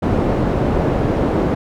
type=low-pass noise; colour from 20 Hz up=white; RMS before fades=-17 dBFS; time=0.02-1.55 s; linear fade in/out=10 ms; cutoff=440 Hz; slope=12 dB/octave; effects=none